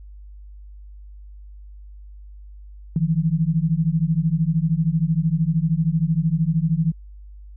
sine beating tone pair, 155.56 / 168.56 Hz, D#3 / E3, 0 / +39 cents, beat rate 13 Hz, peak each -20 dBFS, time 2.96-6.92 s, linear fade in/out 2 ms, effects added 50 Hz sine -38 dBFS peak until 7.56 s

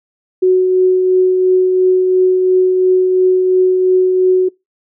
sine tone with tremolo, 370 Hz, F#4, in tune, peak -6 dBFS, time 0.42-4.49 s, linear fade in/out 10 ms, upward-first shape triangle, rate 2.9 Hz, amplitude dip 35%, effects noise-tail reverb RT60 0.2 s tail -24 dB re dry

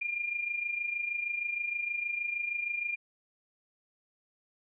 sine tone with amplitude modulation, 2405 Hz, D7, 41 cents sharp, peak -28 dBFS, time 0.01-2.96 s, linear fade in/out 10 ms, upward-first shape sine, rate 26.4 Hz, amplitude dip 65%, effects none

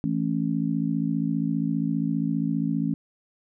sine chord, A major, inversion second, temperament just, 165 / 220 / 275 Hz, E3 / A3 / C#4, +2 / 0 / -14 cents, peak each -27 / -27 / -27 dBFS, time 0.04-2.94 s, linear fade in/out 0 ms, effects none

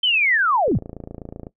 sine linear sweep, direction down, 3136 to 73.4 Hz, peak -15 dBFS, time 0.03-0.78 s, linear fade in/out 5 ms
click train, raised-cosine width 2 ms, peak -20 dBFS, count 23, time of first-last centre 0.68-1.469 s, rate 27.9 Hz
effects noise-tail reverb RT60 0.1 s tail -17 dB re dry

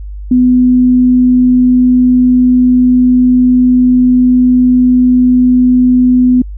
sine tone, 250.4 Hz, B3, 24 cents sharp, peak -4 dBFS, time 0.31-6.42 s, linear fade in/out 5 ms, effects added 50 Hz sine -21 dBFS peak until 6.57 s

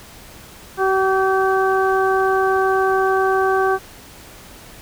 harmonic tone with a mistuned harmonic, 381.8 Hz, G4, 46 cents flat, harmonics 1 / 2 / 3 / 4, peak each -17 / -20 / -22 / -23 dBFS, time 0.77-3.79 s, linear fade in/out 50 ms, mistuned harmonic 4, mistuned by +21 cents, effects pink hiss -41 dBFS RMS until 4.81 s

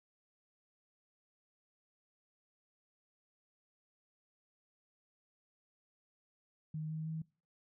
sine tone with pitch steps, 155.56 / 157.55 / 159.56 Hz, D#3 / D#3 / D#3, 0 / +22 / +44 cents, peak -37 dBFS, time 6.74-7.22 s, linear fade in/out 5 ms, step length 160 ms, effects noise-tail reverb RT60 0.4 s tail -24 dB re dry

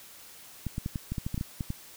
clicks, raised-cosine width 5 ms, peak -19 dBFS, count 12, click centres 0.667 / 0.781 / 0.861 / 0.958 / 1.12 / 1.182 / 1.265 / 1.344 / 1.378 / 1.411 / 1.608 / 1.704 s, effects white hiss -50 dBFS RMS until 1.96 s

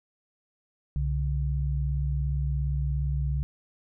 sine tone pair together, 64.36 / 141.6 Hz, C2 / C#3, -28 / +37 cents, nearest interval octave + major second, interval 1365 cents, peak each -26 / -29 dBFS, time 0.96-3.43 s, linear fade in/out 0 ms, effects none

